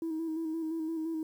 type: tone with vibrato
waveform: sine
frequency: 322.2 Hz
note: E4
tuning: 39 cents flat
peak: -30 dBFS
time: 0.02-1.23 s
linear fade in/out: 2 ms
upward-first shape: square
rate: 5.8 Hz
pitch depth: 33 cents each way
effects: tanh soft clip ceiling -29 dBFS + 10-bit